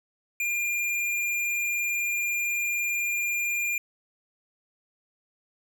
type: tone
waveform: square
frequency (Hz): 2403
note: D7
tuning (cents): +39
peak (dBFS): -26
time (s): 0.4-3.78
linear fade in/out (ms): 2
effects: none